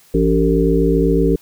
harmonic tone with a mistuned harmonic, 56.7 Hz, A#1, 47 cents flat, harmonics 1 / 3 / 5 / 7 / 8, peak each -18 / -18 / -18 / -18 / -18 dBFS, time 0.14-1.36 s, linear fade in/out 5 ms, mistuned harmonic 7, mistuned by -49 cents, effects white hiss -50 dBFS RMS until 1.41 s

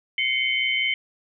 sine tone cluster, 2099 / 2224 / 3063 Hz, C7 / C#7 / G7, +5 / +5 / -41 cents, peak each -25 dBFS, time 0.18-0.94 s, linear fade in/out 2 ms, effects none

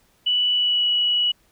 sine tone with pitch glide, 2960 to 2933 Hz, F#7 to F#7, 0 to -16 cents, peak -17 dBFS, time 0.26-1.32 s, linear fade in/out 10 ms, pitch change -16 cents, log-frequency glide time 0.52-0.86 s, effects pink hiss -61 dBFS RMS until 1.51 s

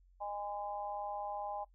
harmonic tone, 204.7 Hz, G#3, 25 cents flat, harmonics 3 / 4 / 5, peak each -44 / -39 / -47 dBFS, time 0.2-1.65 s, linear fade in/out 20 ms, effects noise-tail reverb RT60 0.1 s tail -19 dB re dry + added 45 Hz sine -62 dBFS peak until 1.74 s

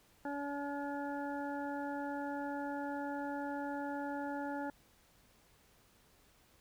harmonic tone, 284.8 Hz, C#4, 47 cents sharp, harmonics 1 / 2 / 3 / 5 / 6, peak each -40 / -44 / -42 / -48 / -51 dBFS, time 0.25-4.7 s, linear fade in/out 2 ms, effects pink hiss -67 dBFS RMS until 6.6 s

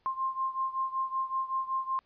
sine beating tone pair, 1055 / 1060.3 Hz, C6 / C6, +14 / +23 cents, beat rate 5.3 Hz, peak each -31 / -34 dBFS, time 0.06-1.99 s, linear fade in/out 0 ms, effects pink hiss -71 dBFS RMS until 2.05 s + resampled to 11025 Hz

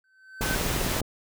triangle tone with exponential growth, 1534 Hz, G6, 38 cents flat, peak -25 dBFS, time 0.04-0.55 s, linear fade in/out 2 ms, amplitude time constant 110 ms
pink noise, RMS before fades -28 dBFS, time 0.41-1.01 s, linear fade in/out 5 ms
click train, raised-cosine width 2 ms, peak -18 dBFS, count 13, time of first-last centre 0.41-1.016 s, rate 19.8 Hz
effects none

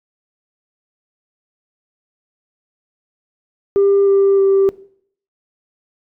sine tone with pitch steps, 397.7 / 394 / 390.4 Hz, G4 / G4 / G4, +25 / +9 / -7 cents, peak -8 dBFS, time 3.76-4.69 s, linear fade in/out 0 ms, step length 310 ms, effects noise-tail reverb RT60 0.6 s tail -20 dB re dry + tanh soft clip ceiling -7 dBFS

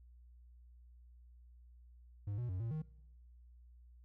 triangle tone with pitch steps, 101.5 / 121.4 / 91.9 / 114.9 / 155.9 Hz, G#2 / B2 / F#2 / A#2 / D#3, -39 / -29 / -11 / -25 / +4 cents, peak -35 dBFS, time 2.27-2.82 s, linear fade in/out 5 ms, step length 110 ms, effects noise-tail reverb RT60 0.9 s tail -22 dB re dry + added 60 Hz sine -57 dBFS peak until 4.04 s

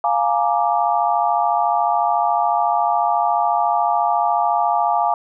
sine chord, Bb dominant seventh, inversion second, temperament equal with one note detuned, 698.5 / 838.3 / 932.3 / 1174.7 Hz, F5 / Ab5 / Bb5 / D6, 0 / +16 / 0 / 0 cents, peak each -19 / -19 / -23 / -23 dBFS, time 0.04-5.14 s, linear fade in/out 2 ms, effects none

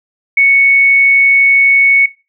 sine tone, 2217 Hz, C#7, in tune, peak -5 dBFS, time 0.37-2.06 s, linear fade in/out 5 ms, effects noise-tail reverb RT60 0.3 s tail -20 dB re dry

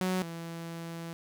sawtooth tone pair in turn, 185 / 166.89 Hz, F#3 / E3, 0 / +22 cents, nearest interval major second, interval 178 cents, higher first, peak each -24 / -34 dBFS, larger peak first, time 0.01-0.22 / 0.22-1.13 s, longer second, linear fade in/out 0 ms, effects none

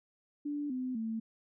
sine tone with pitch steps, 291.6 / 255.3 / 223.6 Hz, D4 / C4 / A3, -12 / -42 / +28 cents, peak -33 dBFS, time 0.45-1.2 s, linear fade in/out 10 ms, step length 250 ms, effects none

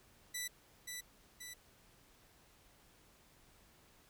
10% pulse tone with echo, 1975.5 Hz, B6, in tune, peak -30 dBFS, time 0.34-0.48 s, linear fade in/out 10 ms, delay 530 ms, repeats 2, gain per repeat -4 dB, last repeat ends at 1.54 s, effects pink hiss -66 dBFS RMS until 4.09 s

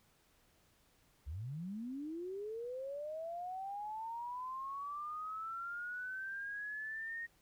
sine linear sweep, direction up, 63.1 to 1864.7 Hz, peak -40 dBFS, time 1.26-7.27 s, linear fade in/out 20 ms, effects pink hiss -71 dBFS RMS until 7.41 s

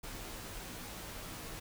pink noise with comb filter, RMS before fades -45 dBFS, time 0.03-1.6 s, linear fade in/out 10 ms, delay 14 ms, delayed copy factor -0.6, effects none

